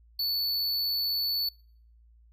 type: tone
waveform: square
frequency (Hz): 4458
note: C#8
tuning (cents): +9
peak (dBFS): -27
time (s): 0.19-1.49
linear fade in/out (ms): 5
effects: noise-tail reverb RT60 0.6 s tail -26 dB re dry + added 57 Hz sine -55 dBFS peak until 2.32 s